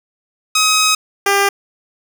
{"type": "tone pair in turn", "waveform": "10% pulse", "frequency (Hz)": [1267, 399.1], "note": ["D#6", "G4"], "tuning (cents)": [31, 31], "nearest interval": "octave + minor sixth", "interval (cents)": 2000, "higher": "first", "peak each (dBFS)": -3, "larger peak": "neither", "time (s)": [[0.55, 0.95], [1.26, 1.49]], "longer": "first", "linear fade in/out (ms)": 5, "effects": []}